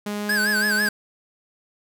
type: tone with pitch glide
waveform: sawtooth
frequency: 207 to 209.4 Hz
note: G#3 to G#3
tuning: -5 to +15 cents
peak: -22 dBFS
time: 0.06-0.89 s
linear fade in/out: 5 ms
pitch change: +20 cents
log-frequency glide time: 0.17-0.49 s
type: tone with vibrato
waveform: square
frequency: 1600 Hz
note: G6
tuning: 35 cents sharp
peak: -20 dBFS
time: 0.29-0.89 s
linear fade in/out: 5 ms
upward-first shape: sine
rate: 6 Hz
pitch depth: 120 cents each way
effects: none